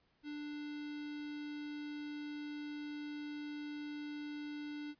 square tone with notch filter, 295.4 Hz, D4, 10 cents sharp, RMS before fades -44 dBFS, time 0.23-4.95 s, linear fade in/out 50 ms, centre 790 Hz, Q 1.2, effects pink hiss -75 dBFS RMS until 4.99 s + resampled to 11025 Hz

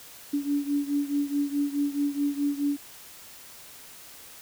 sine beating tone pair, 285 / 289.7 Hz, C#4 / D4, +48 / -24 cents, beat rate 4.7 Hz, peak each -26 / -29 dBFS, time 0.33-2.77 s, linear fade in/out 10 ms, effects white hiss -47 dBFS RMS until 4.41 s

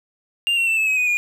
triangle tone with pitch steps, 2794 / 2730 / 2668 / 2607 / 2547 / 2489 / 2432 Hz, F7 / F7 / E7 / E7 / D#7 / D#7 / D#7, 0 / -40 / +20 / -20 / +40 / 0 / -40 cents, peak -15 dBFS, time 0.47-1.17 s, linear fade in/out 0 ms, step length 100 ms, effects none

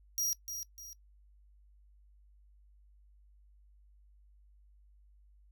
sawtooth tone with echo, 5710 Hz, F8, 37 cents sharp, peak -28 dBFS, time 0.18-0.33 s, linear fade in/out 0 ms, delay 300 ms, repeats 2, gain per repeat -8 dB, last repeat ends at 0.93 s, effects noise-tail reverb RT60 0.1 s tail -20 dB re dry + added 50 Hz sine -59 dBFS peak until 5.51 s

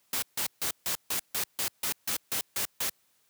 white noise bursts, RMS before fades -30 dBFS, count 12, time 0.13-2.896 s, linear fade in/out 2 ms, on 93 ms, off 150 ms, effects white hiss -69 dBFS RMS until 3.29 s + high-pass 80 Hz 12 dB/octave

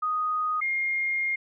sine tone pair in turn, 1244.5 / 2128 Hz, D#6 / C7, 0 / +29 cents, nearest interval major sixth, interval 929 cents, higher second, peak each -24 dBFS, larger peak neither, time 0.02-0.61 / 0.61-1.36 s, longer second, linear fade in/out 10 ms, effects none

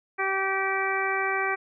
harmonic tone, 386.7 Hz, G4, 24 cents flat, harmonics 1 / 2 / 3 / 4 / 5 / 6, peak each -31 / -31 / -31 / -31 / -31 / -31 dBFS, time 0.18-1.56 s, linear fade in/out 20 ms, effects none

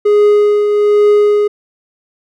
triangle tone with tremolo, 415.3 Hz, G#4, in tune, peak -3 dBFS, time 0.05-1.48 s, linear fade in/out 10 ms, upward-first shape triangle, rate 1.2 Hz, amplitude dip 45%, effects none

